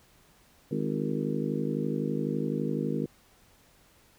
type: harmonic tone with a mistuned harmonic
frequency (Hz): 51.91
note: G#1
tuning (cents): 0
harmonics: 3 / 4 / 5 / 6 / 7 / 8 / 9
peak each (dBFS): -33 / -33 / -33 / -38 / -37 / -39 / -37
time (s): 0.71-3.06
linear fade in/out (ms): 5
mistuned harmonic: 7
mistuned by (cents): -46
effects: pink hiss -61 dBFS RMS until 4.18 s